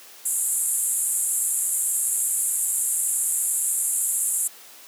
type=band-pass noise; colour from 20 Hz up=pink; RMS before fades=-24 dBFS; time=0.25-4.48 s; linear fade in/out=10 ms; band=7300 to 12000 Hz; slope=96 dB/octave; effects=white hiss -46 dBFS RMS until 4.87 s + high-pass 300 Hz 12 dB/octave

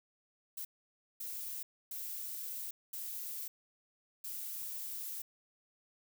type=noise bursts at uneven times; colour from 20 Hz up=violet; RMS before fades=-42 dBFS; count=5; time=0.57-0.65 / 1.2-1.63 / 1.91-2.71 / 2.93-3.48 / 4.24-5.22 s; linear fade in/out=5 ms; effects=none

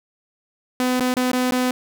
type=tone with dropouts; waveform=sawtooth; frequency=252.2 Hz; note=B3; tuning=36 cents sharp; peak=-14 dBFS; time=0.8-1.71 s; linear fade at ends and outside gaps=1 ms; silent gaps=0.997-1.005 / 1.14-1.167 / 1.317-1.332 / 1.509-1.521 s; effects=none

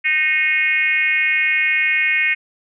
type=tone with frequency modulation; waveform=sine; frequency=2168 Hz; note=C#7; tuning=39 cents flat; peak=-14 dBFS; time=0.04-2.35 s; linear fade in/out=20 ms; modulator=314 Hz; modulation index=1.2; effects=none

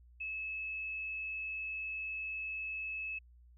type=tone; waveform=sine; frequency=2596 Hz; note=E7; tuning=27 cents flat; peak=-37 dBFS; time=0.2-3.19 s; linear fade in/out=10 ms; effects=added 60 Hz sine -57 dBFS peak until 3.57 s

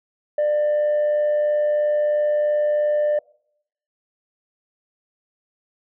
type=tone with amplitude modulation; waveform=sine; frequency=596 Hz; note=D5; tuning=25 cents sharp; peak=-13 dBFS; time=0.38-3.19 s; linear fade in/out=5 ms; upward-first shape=sine; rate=103 Hz; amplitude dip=35%; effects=noise-tail reverb RT60 0.7 s tail -25 dB re dry + tanh soft clip ceiling -15 dBFS

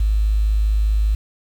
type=tone with quantisation; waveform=sine; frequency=52.5 Hz; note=G#1; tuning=19 cents sharp; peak=-14 dBFS; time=0-1.15 s; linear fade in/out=5 ms; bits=7; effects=none

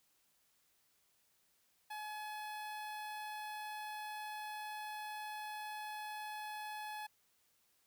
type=tone with notch filter; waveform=sawtooth; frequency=849 Hz; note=G#5; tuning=38 cents sharp; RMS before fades=-45 dBFS; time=1.9-7.07 s; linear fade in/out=10 ms; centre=6800 Hz; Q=1.3; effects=white hiss -75 dBFS RMS until 7.86 s

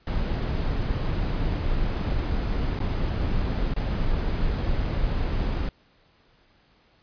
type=noise with dropouts; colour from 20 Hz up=brown; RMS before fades=-25 dBFS; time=0.07-5.69 s; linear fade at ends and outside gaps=2 ms; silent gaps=2.791-2.801 / 3.738-3.763 s; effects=pink hiss -61 dBFS RMS until 7.02 s + resampled to 11025 Hz

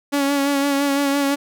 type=tone with vibrato; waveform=sawtooth; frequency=280.8 Hz; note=C#4; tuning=22 cents sharp; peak=-13 dBFS; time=0.12-1.36 s; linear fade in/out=20 ms; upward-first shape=sine; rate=5.9 Hz; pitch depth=30 cents each way; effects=none

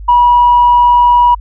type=tone; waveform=sine; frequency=969 Hz; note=B5; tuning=33 cents flat; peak=-3 dBFS; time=0.08-1.35 s; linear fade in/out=10 ms; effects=tanh soft clip ceiling 0 dBFS + added 50 Hz sine -24 dBFS peak until 1.4 s

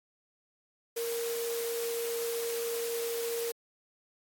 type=tone in noise; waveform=sine; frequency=466.3 Hz; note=A#4; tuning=1 cent sharp; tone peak=-31 dBFS; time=0.96-3.52 s; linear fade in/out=10 ms; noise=white; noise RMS=-39 dBFS; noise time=0.96-3.52 s; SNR=+5 dB; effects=high-pass 300 Hz 12 dB/octave + AAC 64 kbps

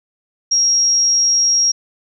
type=tone; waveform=sine; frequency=5610 Hz; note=F8; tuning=7 cents sharp; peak=-11 dBFS; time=0.51-1.72 s; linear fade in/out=10 ms; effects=none

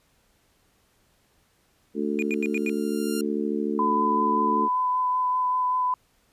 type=harmonic tone; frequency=73.42 Hz; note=D2; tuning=in tune; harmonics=3 / 4 / 5 / 6; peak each=-28 / -29 / -30 / -31 dBFS; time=1.94-4.69 s; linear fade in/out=50 ms
type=tone with exponential growth; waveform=5% pulse; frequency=1396.9 Hz; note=F6; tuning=in tune; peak=-20 dBFS; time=2.01-3.21 s; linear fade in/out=2 ms; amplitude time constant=260 ms
type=tone bursts; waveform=triangle; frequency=2443 Hz; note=D#7; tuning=32 cents flat; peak=-26 dBFS; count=5; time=2.19-2.695 s; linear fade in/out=0 ms; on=33 ms; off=85 ms
type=tone with vibrato; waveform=sine; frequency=1005 Hz; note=B5; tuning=30 cents sharp; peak=-21 dBFS; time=3.79-5.94 s; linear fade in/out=2 ms; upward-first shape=sine; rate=5.2 Hz; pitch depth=11 cents each way
effects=pink hiss -65 dBFS RMS until 6.32 s + resampled to 32000 Hz

